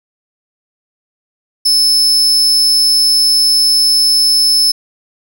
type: tone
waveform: 40% pulse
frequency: 5250 Hz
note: E8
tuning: 8 cents flat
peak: -7 dBFS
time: 1.65-4.72 s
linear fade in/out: 10 ms
effects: none